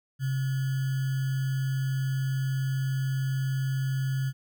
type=tone with sample-and-hold; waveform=sine; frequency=133.5 Hz; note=C3; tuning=35 cents sharp; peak=-25 dBFS; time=0.19-4.33 s; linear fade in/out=50 ms; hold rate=1575 Hz; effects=none